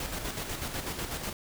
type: noise with tremolo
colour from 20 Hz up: pink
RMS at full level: -34 dBFS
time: 0-1.33 s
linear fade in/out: 2 ms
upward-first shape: square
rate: 8.1 Hz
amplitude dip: 45%
effects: none